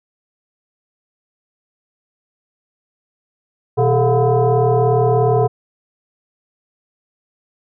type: tone with frequency modulation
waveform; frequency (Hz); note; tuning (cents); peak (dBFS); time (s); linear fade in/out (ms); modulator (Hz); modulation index
sine; 160; D#3; +49; -11; 3.77-5.48; 20; 283; 2.2
effects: none